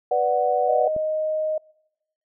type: chord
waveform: sine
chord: B minor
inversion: none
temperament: equal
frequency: 493.9 / 587.3 / 740 Hz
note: B4 / D5 / F#5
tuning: 0 / 0 / 0 cents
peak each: -23 / -23 / -21 dBFS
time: 0.11-0.88 s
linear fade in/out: 5 ms
type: tone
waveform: sine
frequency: 622.3 Hz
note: D#5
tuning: in tune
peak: -21 dBFS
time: 0.68-1.58 s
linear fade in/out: 5 ms
type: click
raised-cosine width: 2 ms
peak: -22 dBFS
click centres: 0.964 s
effects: noise-tail reverb RT60 0.9 s tail -26 dB re dry